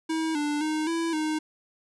square tone with pitch steps, 320.6 / 294.7 / 309.6 / 331.8 / 309.7 Hz, E4 / D4 / D#4 / E4 / D#4, -48 / +6 / -9 / +11 / -8 cents, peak -26 dBFS, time 0.09-1.39 s, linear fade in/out 10 ms, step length 260 ms, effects resampled to 24000 Hz

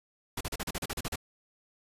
pink noise bursts, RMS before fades -34 dBFS, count 11, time 0.37-1.158 s, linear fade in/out 5 ms, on 38 ms, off 37 ms, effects resampled to 32000 Hz

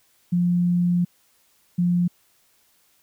sine tone pair in turn, 175.8 / 175.8 Hz, F3 / F3, +12 / +12 cents, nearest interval unison, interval 0 cents, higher neither, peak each -17 dBFS, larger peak neither, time 0.32-1.05 / 1.78-2.08 s, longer first, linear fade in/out 10 ms, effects white hiss -62 dBFS RMS until 3.02 s

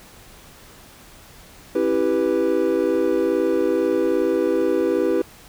triangle chord, C# half-diminished seventh, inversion none, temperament equal with one note detuned, 270.9 / 329.6 / 392 / 493.9 Hz, C#4 / E4 / G4 / B4, -40 / 0 / 0 / 0 cents, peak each -25 / -20 / -20 / -20 dBFS, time 1.75-5.22 s, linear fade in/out 5 ms, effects pink hiss -46 dBFS RMS until 5.48 s

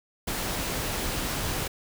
pink noise, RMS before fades -30 dBFS, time 0.27-1.68 s, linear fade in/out 10 ms, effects none

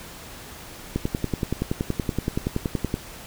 click train, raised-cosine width 3 ms, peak -10 dBFS, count 22, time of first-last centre 0.96-2.941 s, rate 10.6 Hz, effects pink hiss -41 dBFS RMS until 3.26 s

